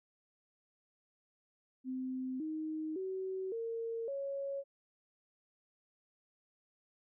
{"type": "tone with pitch steps", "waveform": "sine", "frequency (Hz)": [258.4, 312.7, 378.3, 457.8, 553.9], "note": ["C4", "D#4", "F#4", "A#4", "C#5"], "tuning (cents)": [-21, 9, 38, -31, -1], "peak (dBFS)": -36, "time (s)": [1.84, 4.64], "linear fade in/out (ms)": 50, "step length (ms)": 560, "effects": []}